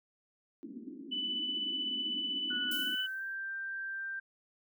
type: band-pass noise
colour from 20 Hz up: white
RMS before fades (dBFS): -46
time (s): 0.63-2.95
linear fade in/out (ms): 0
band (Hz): 230 to 310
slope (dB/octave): 48
type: tone with tremolo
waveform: sine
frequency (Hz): 2989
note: F#7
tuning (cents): +17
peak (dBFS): -31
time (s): 1.11-3.07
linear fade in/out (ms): 20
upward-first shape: triangle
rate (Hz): 16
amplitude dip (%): 35
type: tone with pitch glide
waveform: sine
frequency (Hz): 1470 to 1575.5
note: F#6 to G6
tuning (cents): -12 to +8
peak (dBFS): -36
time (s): 2.5-4.2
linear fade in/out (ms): 10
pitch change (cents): +120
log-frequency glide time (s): 2.75-3.24
type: noise with exponential decay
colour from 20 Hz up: violet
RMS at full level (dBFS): -38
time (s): 2.71-3.36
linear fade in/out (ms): 5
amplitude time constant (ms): 140
effects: none